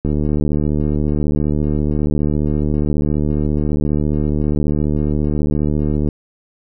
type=click train; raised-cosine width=3 ms; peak=-6 dBFS; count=452; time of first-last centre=0.05-6.087 s; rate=74.7 Hz; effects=none